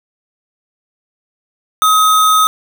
sine tone with sample-and-hold, 1268 Hz, D#6, 32 cents sharp, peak -7 dBFS, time 1.82-2.47 s, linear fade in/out 0 ms, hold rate 4900 Hz, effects none

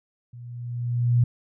sine tone with level ramp, 120.6 Hz, B2, 41 cents flat, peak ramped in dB -39 to -14 dBFS, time 0.33-1.24 s, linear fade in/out 5 ms, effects none

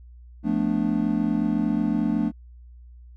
triangle chord, B half-diminished seventh, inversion second, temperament equal with one note detuned, 174.61 / 220 / 248.2 / 293.7 Hz, F3 / A3 / B3 / D4, 0 / 0 / +9 / 0 cents, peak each -27 / -22 / -26 / -24 dBFS, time 0.43-2.32 s, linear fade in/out 50 ms, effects added 60 Hz sine -43 dBFS peak until 3.16 s

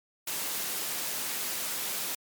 white high-pass noise, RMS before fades -33 dBFS, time 0.27-2.15 s, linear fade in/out 5 ms, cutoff 160 Hz, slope 12 dB/octave, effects MP3 96 kbps

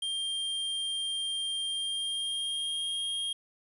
square tone with pitch glide, 3190 to 3240 Hz, G7 to G#7, +30 to -43 cents, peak -31 dBFS, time 0.02-3.33 s, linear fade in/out 5 ms, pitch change +27 cents, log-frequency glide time 1.63-3.01 s, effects resampled to 24000 Hz + 10-bit

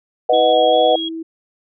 sine chord, B major, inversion none, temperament equal, 493.9 / 622.3 / 740 Hz, B4 / D#5 / F#5, 0 / 0 / 0 cents, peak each -15 dBFS, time 0.29-0.96 s, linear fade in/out 5 ms
sine tone, 325.7 Hz, E4, 21 cents flat, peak -24 dBFS, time 0.32-1.23 s, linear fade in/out 10 ms
sine tone with vibrato, 3322 Hz, G#7, in tune, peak -22 dBFS, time 0.33-1.09 s, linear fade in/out 10 ms, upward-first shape square, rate 2.5 Hz, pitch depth 11 cents each way
effects none

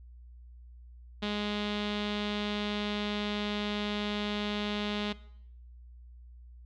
sawtooth tone with low-pass filter, 207.7 Hz, G#3, in tune, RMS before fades -33 dBFS, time 1.22-5.13 s, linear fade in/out 10 ms, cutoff 3600 Hz, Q 4.1, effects noise-tail reverb RT60 0.7 s tail -19 dB re dry + added 60 Hz sine -48 dBFS peak until 6.65 s

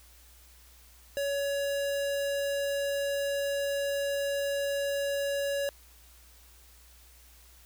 square tone, 562 Hz, C#5, 24 cents sharp, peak -29 dBFS, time 1.17-5.69 s, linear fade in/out 0 ms, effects added 60 Hz sine -56 dBFS peak until 7.65 s + white hiss -58 dBFS RMS until 7.65 s

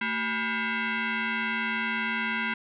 sine tone with frequency modulation, 224.1 Hz, A3, 32 cents sharp, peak -26 dBFS, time 0.01-2.54 s, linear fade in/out 5 ms, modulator 603 Hz, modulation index 4.1, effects none

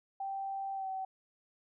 sine tone with pitch glide, 781 to 763.2 Hz, G5 to G5, -7 to -47 cents, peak -35 dBFS, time 0.2-1.05 s, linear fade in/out 5 ms, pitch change -40 cents, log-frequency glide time 0.74-0.88 s, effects none

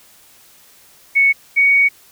sine tone pair in turn, 2215 / 2238 Hz, C#7 / C#7, -2 / +16 cents, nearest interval unison, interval 18 cents, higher second, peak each -9 dBFS, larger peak neither, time 1.15-1.33 / 1.56-1.89 s, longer second, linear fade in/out 20 ms, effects white hiss -48 dBFS RMS until 2.11 s

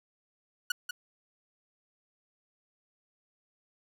sawtooth tone with echo, 1464 Hz, F#6, 19 cents flat, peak -23 dBFS, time 0.7-0.72 s, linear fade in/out 5 ms, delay 190 ms, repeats 1, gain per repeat -7 dB, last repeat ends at 0.91 s, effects none

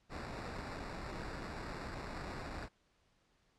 pink noise with sample-and-hold, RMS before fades -44 dBFS, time 0.09-2.69 s, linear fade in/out 50 ms, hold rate 3150 Hz, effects pink hiss -74 dBFS RMS until 3.58 s + low-pass 6000 Hz 12 dB/octave

